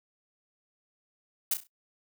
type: noise with echo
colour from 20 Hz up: blue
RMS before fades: -26 dBFS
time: 1.51-1.54 s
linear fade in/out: 5 ms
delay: 33 ms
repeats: 4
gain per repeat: -9 dB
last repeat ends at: 1.672 s
effects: noise-tail reverb RT60 0.1 s tail -21 dB re dry